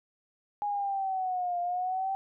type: linear two-way sweep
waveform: sine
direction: down then up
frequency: 829 to 698.5 to 780 Hz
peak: -28 dBFS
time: 0.62-2.15 s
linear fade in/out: 0 ms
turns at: 1.6 s
effects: none